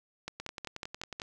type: two click trains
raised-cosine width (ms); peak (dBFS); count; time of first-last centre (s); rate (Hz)
0.2; -20 / -22; 6 / 10; 0.28-1.199 / 0.4-1.218; 5.44 / 11
effects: none